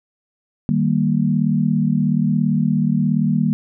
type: chord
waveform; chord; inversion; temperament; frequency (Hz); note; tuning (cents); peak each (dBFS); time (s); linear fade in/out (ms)
sine; Eb major; none; equal with one note detuned; 154.85 / 196 / 233.1; Eb3 / G3 / Bb3; -8 / 0 / 0; -19; 0.69-3.53; 0
effects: none